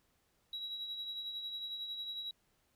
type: tone with tremolo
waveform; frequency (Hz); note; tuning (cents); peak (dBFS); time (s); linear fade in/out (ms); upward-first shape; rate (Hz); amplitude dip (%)
sine; 3878; B7; -32; -36; 0.53-2.31; 2; triangle; 11; 55
effects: tanh soft clip ceiling -35 dBFS + pink hiss -75 dBFS RMS until 2.75 s